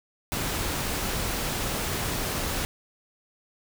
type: noise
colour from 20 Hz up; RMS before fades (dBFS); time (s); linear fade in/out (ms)
pink; -29; 0.32-2.65; 0
effects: none